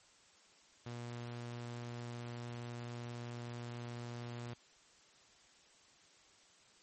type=tone; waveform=sawtooth; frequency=119.7 Hz; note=A#2; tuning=46 cents sharp; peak=-39 dBFS; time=0.86-4.54 s; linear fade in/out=5 ms; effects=white hiss -65 dBFS RMS until 6.82 s + MP3 32 kbps